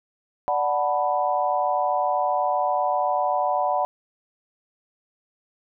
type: chord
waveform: sine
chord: B minor seventh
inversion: first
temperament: equal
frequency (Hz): 587.3 / 740 / 880 / 987.8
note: D5 / F#5 / A5 / B5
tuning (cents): 0 / 0 / 0 / 0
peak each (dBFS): -26 / -23 / -29 / -26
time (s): 0.48-3.85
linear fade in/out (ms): 0
effects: none